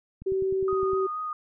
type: click train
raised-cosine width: 5 ms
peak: -29 dBFS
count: 8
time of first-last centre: 0.22-0.933 s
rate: 9.82 Hz
type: tone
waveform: sine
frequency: 382.4 Hz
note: G4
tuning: 43 cents flat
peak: -23 dBFS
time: 0.26-1.07 s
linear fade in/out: 10 ms
type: tone with vibrato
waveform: sine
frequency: 1239 Hz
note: D#6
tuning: 8 cents flat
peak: -29 dBFS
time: 0.68-1.33 s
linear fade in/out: 2 ms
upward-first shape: sine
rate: 4.3 Hz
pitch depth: 15 cents each way
effects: none